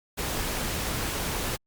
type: noise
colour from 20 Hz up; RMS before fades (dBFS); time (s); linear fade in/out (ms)
pink; -30; 0.17-1.57; 20
effects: Opus 48 kbps

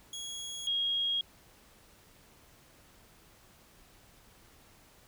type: tone pair in turn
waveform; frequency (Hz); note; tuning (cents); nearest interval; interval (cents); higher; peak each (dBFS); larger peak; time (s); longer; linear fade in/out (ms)
25% pulse / sine; 3322 / 3274; G#7 / G#7; 0 / -25; unison; 25; first; -35 / -28; second; 0.13-0.67 / 0.67-1.21; neither; 2
effects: pink hiss -60 dBFS RMS until 5.07 s

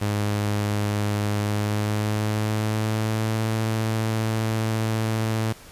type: tone with pitch glide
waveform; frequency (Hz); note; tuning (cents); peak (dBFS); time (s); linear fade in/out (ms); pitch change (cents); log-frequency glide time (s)
sawtooth; 103.83 to 110.64; G#2 to A2; 0 to +10; -18; 0.01-5.53; 10; +110; 1.38-3.42
effects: pink hiss -46 dBFS RMS until 5.71 s + resampled to 32000 Hz

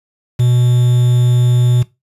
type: tone with quantisation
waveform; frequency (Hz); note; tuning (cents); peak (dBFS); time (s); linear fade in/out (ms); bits
triangle; 123; B2; -7; -7; 0.39-1.83; 10; 5
effects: noise-tail reverb RT60 0.2 s tail -17 dB re dry + resampled to 32000 Hz

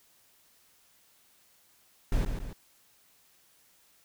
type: noise with echo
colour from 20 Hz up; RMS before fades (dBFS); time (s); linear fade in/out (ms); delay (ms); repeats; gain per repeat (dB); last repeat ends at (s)
brown; -26; 2.12-2.25; 2; 140; 2; -6; 2.53
effects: white hiss -64 dBFS RMS until 4.04 s

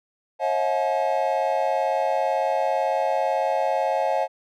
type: tone cluster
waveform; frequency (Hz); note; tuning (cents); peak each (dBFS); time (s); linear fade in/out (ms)
triangle; 542 / 640 / 720 / 856; C#5 / D#5 / F#5 / A5; -39 / +49 / -47 / -48; -24; 0.39-4.28; 50
effects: none

